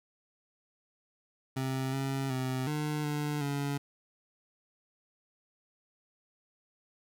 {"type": "tone with pitch steps", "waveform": "25% pulse", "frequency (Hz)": [132.2, 135.6, 129.8, 150.6, 148.3, 141.7], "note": ["C3", "C#3", "C3", "D3", "D3", "C#3"], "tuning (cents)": [18, -38, -13, 44, 17, 38], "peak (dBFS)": -27, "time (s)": [1.56, 3.78], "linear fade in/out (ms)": 10, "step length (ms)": 370, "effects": []}